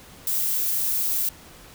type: noise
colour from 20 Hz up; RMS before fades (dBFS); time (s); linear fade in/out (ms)
violet; -24; 0.27-1.29; 2
effects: pink hiss -47 dBFS RMS until 1.74 s